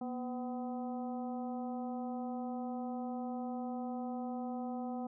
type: harmonic tone with a mistuned harmonic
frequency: 252.5 Hz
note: B3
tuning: 39 cents sharp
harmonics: 1 / 2 / 3 / 4 / 5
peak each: -38 / -46 / -43 / -55 / -57 dBFS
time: 0.01-5.07 s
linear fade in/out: 5 ms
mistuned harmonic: 1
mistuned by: -76 cents
effects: none

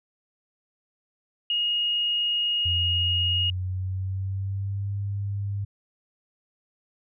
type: tone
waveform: sine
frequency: 2868 Hz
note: F7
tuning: 45 cents sharp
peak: -22 dBFS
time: 1.5-3.5 s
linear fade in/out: 2 ms
type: tone with pitch glide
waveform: sine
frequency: 87.31 to 100.29 Hz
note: F2 to G2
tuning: 0 to +40 cents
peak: -26 dBFS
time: 2.65-5.65 s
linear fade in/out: 10 ms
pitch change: +240 cents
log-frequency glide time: 2.79-4.92 s
effects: none

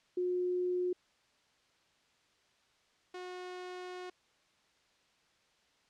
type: tone pair in turn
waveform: sine / sawtooth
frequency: 360.3 / 363.2 Hz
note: F#4 / F#4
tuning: -46 / -32 cents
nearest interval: unison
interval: 14 cents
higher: second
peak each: -30 / -38 dBFS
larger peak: first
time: 0.17-0.93 / 3.14-4.1 s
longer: second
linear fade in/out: 5 ms
effects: white hiss -70 dBFS RMS until 5.89 s + low-pass 5000 Hz 12 dB/octave

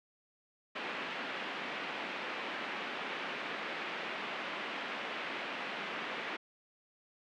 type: band-pass noise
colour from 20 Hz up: white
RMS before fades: -40 dBFS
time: 0.75-6.37 s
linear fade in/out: 10 ms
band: 200 to 2800 Hz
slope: 24 dB/octave
effects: none

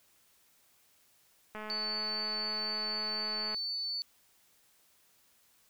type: click train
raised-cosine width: 0.5 ms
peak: -28 dBFS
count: 428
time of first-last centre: 1.55-3.545 s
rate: 214 Hz
type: tone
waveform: sine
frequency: 4498 Hz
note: C#8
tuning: 24 cents sharp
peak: -33 dBFS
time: 1.7-4.02 s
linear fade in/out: 0 ms
effects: white hiss -67 dBFS RMS until 5.69 s

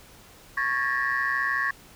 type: tone cluster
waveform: sine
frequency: 1106 / 1637 / 1756 / 1890 Hz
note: C#6 / G#6 / A6 / A#6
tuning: -4 / -25 / -4 / +23 cents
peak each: -28 dBFS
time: 0.57-1.71 s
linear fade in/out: 5 ms
effects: tanh soft clip ceiling -16 dBFS + pink hiss -51 dBFS RMS until 1.95 s

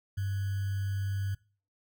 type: tone with sample-and-hold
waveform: sine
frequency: 98 Hz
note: G2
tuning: in tune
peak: -29 dBFS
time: 0.17-1.35 s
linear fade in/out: 10 ms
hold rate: 1575 Hz
effects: noise-tail reverb RT60 0.4 s tail -22 dB re dry

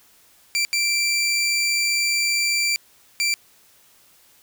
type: tone bursts at uneven times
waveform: 20% pulse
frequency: 2349 Hz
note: D7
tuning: in tune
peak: -14 dBFS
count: 3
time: 0.55-0.65 / 0.73-2.76 / 3.2-3.34 s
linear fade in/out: 0 ms
effects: white hiss -55 dBFS RMS until 4.42 s

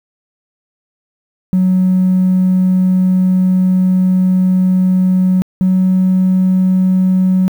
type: tone pair in turn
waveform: triangle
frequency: 185 / 186 Hz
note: F#3 / F#3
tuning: 0 / +9 cents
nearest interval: unison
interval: 9 cents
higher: second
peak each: -5 dBFS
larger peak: neither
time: 1.53-5.42 / 5.61-7.48 s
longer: first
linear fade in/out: 0 ms
effects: tanh soft clip ceiling -5 dBFS + 7-bit

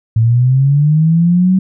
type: linear sweep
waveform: sine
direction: up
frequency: 110 to 190 Hz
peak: -7 dBFS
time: 0.16-1.59 s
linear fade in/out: 5 ms
effects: none

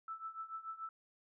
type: tone with tremolo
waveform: sine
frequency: 1318.5 Hz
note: E6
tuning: in tune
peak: -39 dBFS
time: 0.08-0.89 s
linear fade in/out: 2 ms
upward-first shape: triangle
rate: 6.9 Hz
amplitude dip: 90%
effects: none

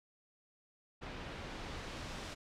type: noise with low-pass filter sweep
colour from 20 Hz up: pink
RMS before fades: -45 dBFS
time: 1.01-2.35 s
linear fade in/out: 20 ms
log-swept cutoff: 2900 to 6300 Hz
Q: 0.77
effects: none

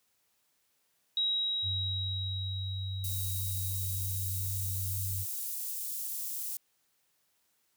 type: tone with exponential decay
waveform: sine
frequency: 3835 Hz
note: A#7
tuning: 48 cents sharp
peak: -26 dBFS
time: 1.17-5.54 s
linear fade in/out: 2 ms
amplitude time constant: 950 ms
type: tone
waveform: sine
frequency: 95.7 Hz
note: G2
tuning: 41 cents flat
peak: -33 dBFS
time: 1.62-5.26 s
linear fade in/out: 50 ms
type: high-pass noise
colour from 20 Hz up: white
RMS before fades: -37 dBFS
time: 3.04-6.57 s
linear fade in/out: 2 ms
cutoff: 8600 Hz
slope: 12 dB/octave
effects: white hiss -74 dBFS RMS until 7.76 s + high-pass 60 Hz 12 dB/octave

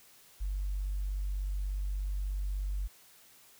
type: tone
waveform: sine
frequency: 48.3 Hz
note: G1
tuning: 25 cents flat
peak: -30 dBFS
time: 0.4-2.88 s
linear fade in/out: 20 ms
effects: tanh soft clip ceiling -26 dBFS + white hiss -59 dBFS RMS until 3.59 s

